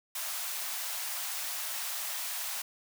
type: high-pass noise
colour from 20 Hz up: white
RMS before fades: -36 dBFS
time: 0.15-2.62 s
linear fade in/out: 5 ms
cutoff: 610 Hz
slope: 48 dB/octave
effects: none